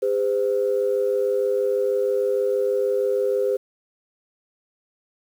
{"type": "tone pair together", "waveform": "sine", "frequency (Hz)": [404.7, 511], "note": ["G#4", "C5"], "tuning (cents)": [-45, -41], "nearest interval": "major third", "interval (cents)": 404, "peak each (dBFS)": -21, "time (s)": [0.02, 3.57], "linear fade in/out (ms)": 10, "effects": ["tanh soft clip ceiling -11 dBFS", "8-bit"]}